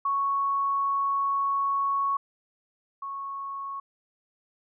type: tone pair in turn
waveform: sine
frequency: 1108.7 / 1103.1 Hz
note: C#6 / C#6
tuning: 0 / -9 cents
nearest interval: unison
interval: 9 cents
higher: first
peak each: -23 / -32 dBFS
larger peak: first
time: 0.05-2.17 / 3.02-3.8 s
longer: first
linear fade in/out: 5 ms
effects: none